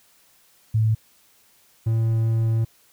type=tone pair in turn; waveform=sine / triangle; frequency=110 / 112.9 Hz; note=A2 / A2; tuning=0 / +45 cents; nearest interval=unison; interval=45 cents; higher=second; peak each=-16 dBFS; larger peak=neither; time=0.74-0.95 / 1.86-2.65 s; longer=second; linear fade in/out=10 ms; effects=white hiss -58 dBFS RMS until 2.92 s